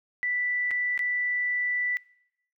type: tone with dropouts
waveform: sine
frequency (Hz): 1974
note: B6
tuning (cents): -1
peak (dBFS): -25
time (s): 0.23-1.97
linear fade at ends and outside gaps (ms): 0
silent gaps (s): 0.708-0.713 / 0.977-0.992
effects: noise-tail reverb RT60 0.8 s tail -23 dB re dry